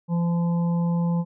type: harmonic tone with a mistuned harmonic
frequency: 170.8 Hz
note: F3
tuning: 38 cents flat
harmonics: 1 / 3 / 5 / 6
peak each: -20 / -35 / -37 / -42 dBFS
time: 0.08-1.25 s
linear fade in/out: 50 ms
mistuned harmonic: 5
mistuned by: +18 cents
effects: none